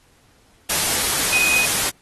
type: tone in noise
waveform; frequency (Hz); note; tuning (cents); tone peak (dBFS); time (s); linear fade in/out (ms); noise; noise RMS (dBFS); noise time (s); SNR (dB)
sine; 2500; D#7; +8; -17; 1.32-1.66; 10; white; -20; 0.69-1.9; 0
effects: pink hiss -57 dBFS RMS until 2.01 s + AAC 32 kbps